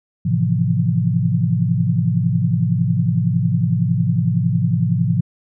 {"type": "chord", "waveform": "sine", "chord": "F major seventh", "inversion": "first", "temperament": "just", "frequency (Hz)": [109.13, 130.96, 163.7, 174.61], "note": ["A2", "C3", "E3", "F3"], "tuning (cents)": [-14, 2, -12, 0], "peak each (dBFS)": -20, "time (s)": [0.25, 5.21], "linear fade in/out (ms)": 10, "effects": []}